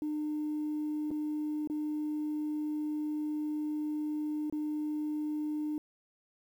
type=tone with dropouts; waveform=sine; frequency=302.3 Hz; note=D#4; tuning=50 cents flat; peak=-30 dBFS; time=0.02-5.78 s; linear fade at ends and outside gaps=1 ms; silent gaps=1.106-1.113 / 1.674-1.699 / 4.499-4.525 s; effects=tanh soft clip ceiling -28 dBFS + 10-bit